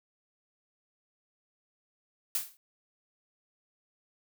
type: noise with exponential decay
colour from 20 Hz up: blue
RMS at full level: -27 dBFS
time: 2.35-2.57 s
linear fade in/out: 1 ms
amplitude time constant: 47 ms
effects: none